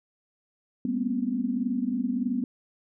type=tone cluster; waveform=sine; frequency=198.5 / 230.4 / 248.7 / 272 Hz; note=G3 / A#3 / B3 / C#4; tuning=+22 / -20 / +12 / -33 cents; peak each=-33 / -32 / -27 / -34 dBFS; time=0.85-2.44 s; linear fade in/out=2 ms; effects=none